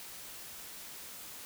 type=silence; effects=white hiss -47 dBFS RMS until 1.45 s

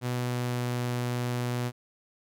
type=tone with pitch glide; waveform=sawtooth; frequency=123.47 to 122.4 Hz; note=B2 to B2; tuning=0 to -15 cents; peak=-24 dBFS; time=0.01-1.72 s; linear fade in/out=50 ms; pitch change=-15 cents; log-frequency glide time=0.11-0.77 s; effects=none

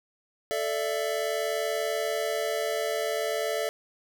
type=chord; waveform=square; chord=A suspended fourth; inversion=none; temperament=equal with one note detuned; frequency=440 / 587.3 / 667.7 Hz; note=A4 / D5 / E5; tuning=0 / 0 / +22 cents; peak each=-32 dBFS; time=0.51-3.69 s; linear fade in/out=0 ms; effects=none

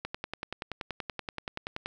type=click train; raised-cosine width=0.3 ms; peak=-18 dBFS; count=20; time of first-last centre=0.05-1.86 s; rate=10.5 Hz; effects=none

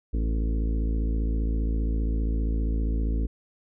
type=harmonic tone with a mistuned harmonic; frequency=55.1 Hz; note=A1; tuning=3 cents sharp; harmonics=1 / 2 / 3 / 4 / 5 / 6 / 7 / 8 / 9; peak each=-23 / -39 / -39 / -37 / -36 / -41 / -51 / -43 / -50 dBFS; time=0.13-3.27 s; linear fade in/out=10 ms; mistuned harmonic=7; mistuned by=-17 cents; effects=none

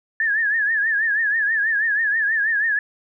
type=tone with vibrato; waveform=sine; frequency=1733 Hz; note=A6; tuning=27 cents flat; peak=-17 dBFS; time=0.2-2.79 s; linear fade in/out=2 ms; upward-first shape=triangle; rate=6.2 Hz; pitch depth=130 cents each way; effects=none

